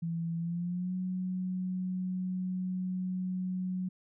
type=tone with pitch glide; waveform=sine; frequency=167 to 184.23 Hz; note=E3 to F#3; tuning=+23 to -7 cents; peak=-31 dBFS; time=0.02-3.89 s; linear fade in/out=10 ms; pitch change=+170 cents; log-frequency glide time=0.38-0.94 s; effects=none